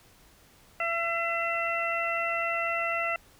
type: harmonic tone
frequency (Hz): 674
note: E5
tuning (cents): +38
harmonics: 1 / 2 / 3 / 4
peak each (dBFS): -32 / -32 / -32 / -32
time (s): 0.8-3.16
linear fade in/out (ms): 2
effects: pink hiss -58 dBFS RMS until 3.39 s